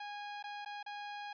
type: tone with dropouts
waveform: sawtooth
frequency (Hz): 823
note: G#5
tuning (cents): -16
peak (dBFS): -38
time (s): 0-1.33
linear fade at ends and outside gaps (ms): 5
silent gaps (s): 0.427-0.439 / 0.649-0.659 / 0.829-0.862
effects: resampled to 11025 Hz